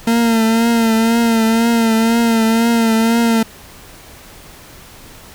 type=tone with vibrato; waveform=40% pulse; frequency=228 Hz; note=A#3; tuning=38 cents flat; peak=-10 dBFS; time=0.07-3.43 s; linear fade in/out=5 ms; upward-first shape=triangle; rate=2 Hz; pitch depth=49 cents each way; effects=pink hiss -39 dBFS RMS until 5.34 s